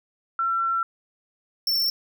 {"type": "tone pair in turn", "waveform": ["sine", "square"], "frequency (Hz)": [1352, 5408], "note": ["E6", "E8"], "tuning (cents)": [43, 43], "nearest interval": "2 octaves", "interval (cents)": 2400, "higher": "second", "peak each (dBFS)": -21, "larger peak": "neither", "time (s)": [[0.39, 0.83], [1.67, 1.9]], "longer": "first", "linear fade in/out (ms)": 2, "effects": []}